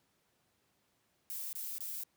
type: noise bursts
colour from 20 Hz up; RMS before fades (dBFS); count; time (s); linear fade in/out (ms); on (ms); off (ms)
violet; -41; 3; 1.3-2.036; 0; 230; 23
effects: pink hiss -75 dBFS RMS until 2.16 s + high-pass 100 Hz 12 dB/octave